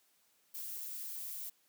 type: noise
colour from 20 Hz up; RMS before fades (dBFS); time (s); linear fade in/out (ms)
violet; -43; 0.54-1.5; 10
effects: white hiss -72 dBFS RMS until 1.68 s + high-pass 150 Hz 12 dB/octave